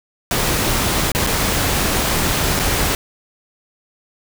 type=noise with dropouts; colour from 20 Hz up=pink; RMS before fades=-18 dBFS; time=0.31-2.95 s; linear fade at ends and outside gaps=1 ms; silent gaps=1.118-1.149 / 1.266-1.271 / 2.593-2.597 s; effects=none